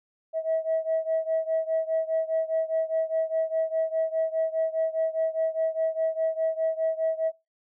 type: beating tone pair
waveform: sine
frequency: 643 / 647.9 Hz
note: E5 / E5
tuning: -43 / -30 cents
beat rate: 4.9 Hz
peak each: -25 / -27 dBFS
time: 0.33-7.32 s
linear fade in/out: 50 ms
effects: noise-tail reverb RT60 0.2 s tail -19 dB re dry + tanh soft clip ceiling -18 dBFS